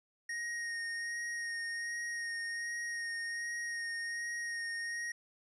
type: tone with vibrato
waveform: square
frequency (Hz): 1864.7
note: A#6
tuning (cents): 0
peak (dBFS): -37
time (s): 0.29-5.12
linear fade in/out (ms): 5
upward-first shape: sine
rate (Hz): 1.3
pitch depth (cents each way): 15
effects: resampled to 22050 Hz